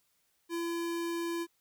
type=tone; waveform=square; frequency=338.5 Hz; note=E4; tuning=46 cents sharp; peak=-33 dBFS; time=0.49-1.47 s; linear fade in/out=50 ms; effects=white hiss -74 dBFS RMS until 1.6 s